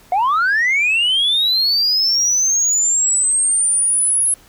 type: linear sweep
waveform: sine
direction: up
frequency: 698.5 to 10700 Hz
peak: -11 dBFS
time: 0.12-4.34 s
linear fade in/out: 2 ms
effects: tanh soft clip ceiling -11 dBFS + pink hiss -48 dBFS RMS until 4.48 s